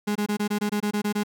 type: tone bursts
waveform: 35% pulse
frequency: 207.7 Hz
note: G#3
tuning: in tune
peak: -21 dBFS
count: 11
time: 0.07-1.235 s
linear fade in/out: 10 ms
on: 85 ms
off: 23 ms
effects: none